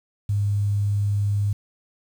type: tone with quantisation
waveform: sine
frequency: 101.8 Hz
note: G#2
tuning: 34 cents flat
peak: -19 dBFS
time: 0.29-1.53 s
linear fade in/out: 5 ms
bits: 8
effects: none